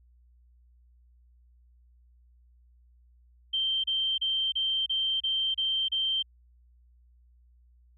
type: tone bursts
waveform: sine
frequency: 3136 Hz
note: G7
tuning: in tune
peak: -25 dBFS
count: 8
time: 3.53-6.227 s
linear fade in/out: 10 ms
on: 310 ms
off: 31 ms
effects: added 60 Hz sine -57 dBFS peak until 7.97 s